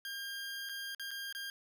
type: tone with dropouts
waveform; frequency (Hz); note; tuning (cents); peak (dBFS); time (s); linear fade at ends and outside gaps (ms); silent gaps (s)
20% pulse; 1607; G6; +43; -35; 0.05-1.5; 1; 0.69-0.694 / 0.948-0.996 / 1.108-1.113 / 1.326-1.349
effects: none